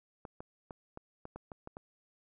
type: clicks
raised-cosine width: 1 ms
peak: -30 dBFS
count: 9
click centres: 0.252 / 0.405 / 0.708 / 0.974 / 1.254 / 1.36 / 1.518 / 1.674 / 1.769 s
effects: none